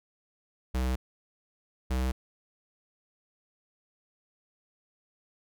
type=tone pair in turn; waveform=square; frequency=63.6 / 64.01 Hz; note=C2 / C2; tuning=-48 / -37 cents; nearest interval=unison; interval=11 cents; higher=second; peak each=-27 / -27 dBFS; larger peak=neither; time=0.74-0.96 / 1.9-2.12 s; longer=neither; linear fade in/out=10 ms; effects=none